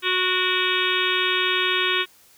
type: harmonic tone with a mistuned harmonic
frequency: 368 Hz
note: F#4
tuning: 9 cents flat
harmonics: 1 / 3 / 4 / 5 / 6 / 7 / 8 / 9 / 10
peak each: -28 / -28 / -28 / -28 / -28 / -28 / -28 / -28 / -28 dBFS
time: 0.02-2.06 s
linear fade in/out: 50 ms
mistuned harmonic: 6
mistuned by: +74 cents
effects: white hiss -54 dBFS RMS until 2.37 s